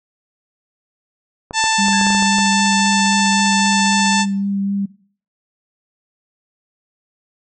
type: clicks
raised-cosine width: 1 ms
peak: -14 dBFS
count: 9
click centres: 1.509 / 1.64 / 1.884 / 2.013 / 2.068 / 2.104 / 2.149 / 2.225 / 2.385 s
type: harmonic tone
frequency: 885 Hz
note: A5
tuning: 10 cents sharp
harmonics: 1 / 2 / 3 / 4 / 5 / 6 / 7 / 8 / 9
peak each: -18 / -21 / -23 / -24 / -25 / -26 / -26 / -27 / -28 dBFS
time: 1.53-4.26 s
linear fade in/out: 50 ms
type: tone with vibrato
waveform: sine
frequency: 198.3 Hz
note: G3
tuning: 20 cents sharp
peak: -17 dBFS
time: 1.78-4.86 s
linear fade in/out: 10 ms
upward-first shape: triangle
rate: 3.8 Hz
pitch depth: 13 cents each way
type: tone with exponential decay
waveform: sine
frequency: 1661.2 Hz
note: G#6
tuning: in tune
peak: -22 dBFS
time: 1.93-2.67 s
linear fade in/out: 2 ms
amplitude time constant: 160 ms
effects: noise-tail reverb RT60 0.5 s tail -19 dB re dry